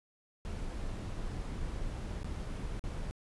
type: noise with dropouts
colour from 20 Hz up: brown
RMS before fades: -38 dBFS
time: 0.45-3.11 s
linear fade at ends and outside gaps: 0 ms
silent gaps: 2.231-2.245 / 2.794-2.839 s
effects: resampled to 24000 Hz